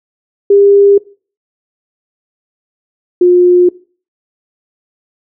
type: tone pair in turn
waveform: sine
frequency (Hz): 401.4 / 356.8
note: G4 / F4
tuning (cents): +41 / +37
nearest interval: major second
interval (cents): 204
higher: first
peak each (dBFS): -3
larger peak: neither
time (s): 0.5-0.98 / 3.21-3.69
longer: neither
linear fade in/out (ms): 5
effects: noise-tail reverb RT60 0.4 s tail -21 dB re dry